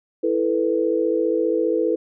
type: chord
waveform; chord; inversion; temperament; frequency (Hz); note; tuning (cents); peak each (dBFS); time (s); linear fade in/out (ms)
sine; E suspended fourth; none; just; 329.6 / 439.5 / 494.4; E4 / A4 / B4; 0 / -2 / +2; -22; 0.23-1.96; 10
effects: none

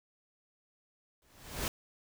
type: noise with exponential growth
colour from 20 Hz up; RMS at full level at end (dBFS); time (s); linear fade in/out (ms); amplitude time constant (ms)
pink; -31; 1.22-1.68; 1; 99
effects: none

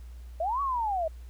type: linear two-way sweep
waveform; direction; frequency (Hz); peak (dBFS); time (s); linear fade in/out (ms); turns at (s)
sine; up then down; 619 to 1144 to 619; -26; 0.4-1.08; 5; 0.61
effects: added 60 Hz sine -41 dBFS peak until 1.29 s + pink hiss -62 dBFS RMS until 1.29 s

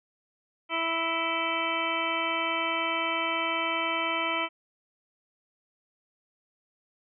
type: harmonic tone with a mistuned harmonic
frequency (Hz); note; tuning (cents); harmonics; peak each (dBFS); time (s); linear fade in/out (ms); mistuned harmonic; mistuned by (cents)
329.6; E4; 0; 1 / 2 / 3 / 4 / 6 / 7 / 8 / 9; -37 / -35 / -33 / -33 / -37 / -32 / -37 / -35; 0.69-4.49; 50; 9; +62
effects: none

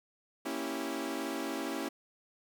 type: chord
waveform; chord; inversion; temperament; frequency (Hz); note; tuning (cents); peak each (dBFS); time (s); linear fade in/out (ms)
sawtooth; A# diminished seventh; none; equal; 233.1 / 277.2 / 329.6 / 392; A#3 / C#4 / E4 / G4; 0 / 0 / 0 / 0; -39 / -34 / -35 / -38; 0.45-1.89; 10
effects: 10-bit

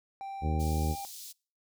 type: tone with pitch glide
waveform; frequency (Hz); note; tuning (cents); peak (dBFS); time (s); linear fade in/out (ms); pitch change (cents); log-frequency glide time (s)
triangle; 784 to 793.6; G5 to G5; 0 to +21; -35; 0.21-1.05; 0; +21; 0.43-0.83
type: harmonic tone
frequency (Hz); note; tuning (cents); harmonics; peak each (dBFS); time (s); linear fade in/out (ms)
77.78; D#2; 0; 1 / 2 / 3 / 4 / 5 / 6 / 7; -28 / -34 / -38 / -40 / -42 / -44 / -45; 0.41-0.96; 50
type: high-pass noise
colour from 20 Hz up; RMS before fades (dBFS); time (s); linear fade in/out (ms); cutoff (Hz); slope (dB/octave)
pink; -45; 0.59-1.33; 20; 4100; 24
effects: noise-tail reverb RT60 0.4 s tail -26 dB re dry

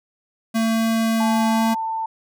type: tone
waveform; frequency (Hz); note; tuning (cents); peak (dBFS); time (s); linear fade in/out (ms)
square; 225.3; A3; +41; -18; 0.54-1.75; 20
type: tone with pitch glide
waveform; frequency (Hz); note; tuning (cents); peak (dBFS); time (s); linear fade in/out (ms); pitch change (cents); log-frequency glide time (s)
sine; 870 to 892.9; A5 to A5; -20 to +25; -22; 1.2-2.06; 5; +45; 1.43-1.68
effects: none

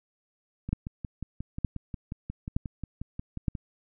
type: two click trains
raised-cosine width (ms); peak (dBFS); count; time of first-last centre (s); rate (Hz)
5; -22 / -13; 17 / 4; 0.69-3.552 / 0.73-3.482; 5.59 / 1.09
effects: none

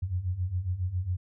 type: beating tone pair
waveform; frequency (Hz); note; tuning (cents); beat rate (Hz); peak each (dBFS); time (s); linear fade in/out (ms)
sine; 86.3 / 93.6; F2 / F#2; -20 / +20; 7.3; -33 / -29; 0.02-1.17; 10
effects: none

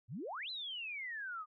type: exponential two-way sweep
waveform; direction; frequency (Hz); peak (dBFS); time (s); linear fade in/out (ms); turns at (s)
sine; up then down; 98.5 to 4122 to 1202; -40; 0.08-1.46; 50; 0.5
effects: none

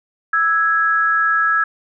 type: tone pair together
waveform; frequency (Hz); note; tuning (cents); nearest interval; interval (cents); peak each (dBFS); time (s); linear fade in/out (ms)
sine; 1318.5 / 1661.2; E6 / G#6; 0 / 0; major third; 400; -16; 0.33-1.64; 5
effects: none

